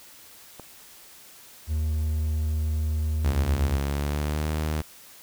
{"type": "click", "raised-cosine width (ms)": 1, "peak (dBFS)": -26, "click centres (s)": 0.597}
{"type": "tone", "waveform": "triangle", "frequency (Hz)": 77.5, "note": "D#2", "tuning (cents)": -6, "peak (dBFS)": -21, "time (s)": [1.67, 3.79], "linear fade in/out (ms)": 50}
{"type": "tone with pitch glide", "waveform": "sawtooth", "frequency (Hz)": [69.1, 77.12], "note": ["C#2", "D#2"], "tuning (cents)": [-5, -15], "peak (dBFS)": -21, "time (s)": [3.24, 4.82], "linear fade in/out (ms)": 10, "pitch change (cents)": 190, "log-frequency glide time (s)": [3.76, 4.48]}
{"effects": ["white hiss -49 dBFS RMS until 5.22 s"]}